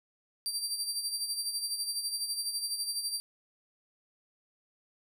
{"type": "tone with tremolo", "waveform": "25% pulse", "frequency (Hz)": 4699, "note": "D8", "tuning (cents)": 0, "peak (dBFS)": -25, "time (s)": [0.46, 3.2], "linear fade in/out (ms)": 0, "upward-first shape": "sine", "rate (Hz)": 12, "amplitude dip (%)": 60, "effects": []}